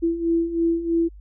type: beating tone pair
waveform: sine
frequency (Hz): 332 / 335.1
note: E4 / E4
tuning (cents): +12 / +29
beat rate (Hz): 3.1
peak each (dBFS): -25 / -20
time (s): 0.02-1.09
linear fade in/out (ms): 20
effects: added 50 Hz sine -40 dBFS peak until 1.2 s